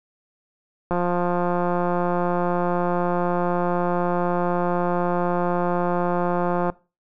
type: click train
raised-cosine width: 1 ms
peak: -10 dBFS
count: 1020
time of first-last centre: 0.91-6.7 s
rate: 176 Hz
effects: noise-tail reverb RT60 0.3 s tail -21 dB re dry